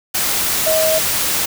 sine tone in noise, 634 Hz, D#5, 32 cents sharp, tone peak -14 dBFS, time 0.66-0.99 s, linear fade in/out 10 ms, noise white, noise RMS -18 dBFS, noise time 0.14-1.46 s, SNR +1 dB, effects none

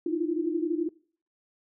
sine tone cluster, 308.4 / 334.6 / 346.6 Hz, D#4 / E4 / F4, -15 / +26 / -13 cents, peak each -30 dBFS, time 0.06-0.89 s, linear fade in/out 5 ms, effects noise-tail reverb RT60 0.5 s tail -23 dB re dry

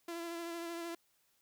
sawtooth tone with vibrato, 338.1 Hz, E4, 44 cents sharp, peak -36 dBFS, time 0.08-0.95 s, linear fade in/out 5 ms, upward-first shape sine, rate 13 Hz, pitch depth 23 cents each way, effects white hiss -74 dBFS RMS until 1.41 s

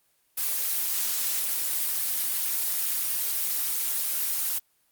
blue noise, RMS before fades -27 dBFS, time 0.37-4.59 s, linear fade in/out 10 ms, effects white hiss -68 dBFS RMS until 4.91 s + Opus 24 kbps

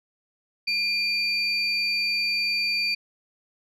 sine tone pair together, 2407 / 4615 Hz, D7 / D8, +42 / -31 cents, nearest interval major seventh, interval 1127 cents, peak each -24 dBFS, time 0.67-2.95 s, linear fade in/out 10 ms, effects tanh soft clip ceiling -17 dBFS

